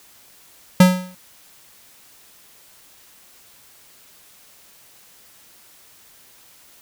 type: tone with exponential decay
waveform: square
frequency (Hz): 182.8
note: F#3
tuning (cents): -21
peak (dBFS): -5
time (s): 0.8-1.15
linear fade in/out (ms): 5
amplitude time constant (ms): 74
effects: white hiss -50 dBFS RMS until 6.81 s